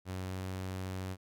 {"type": "tone with pitch glide", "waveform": "sawtooth", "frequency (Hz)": [93.1, 93.69], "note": ["F#2", "F#2"], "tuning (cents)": [11, 22], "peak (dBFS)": -33, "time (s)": [0.05, 1.17], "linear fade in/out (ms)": 50, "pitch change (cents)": 11, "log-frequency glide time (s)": [0.28, 0.38], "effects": []}